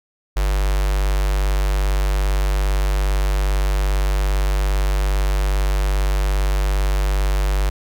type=tone with notch filter; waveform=square; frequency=48.78 Hz; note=G1; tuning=8 cents flat; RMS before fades=-18 dBFS; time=0.36-7.7 s; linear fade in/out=10 ms; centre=200 Hz; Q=0.59; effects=none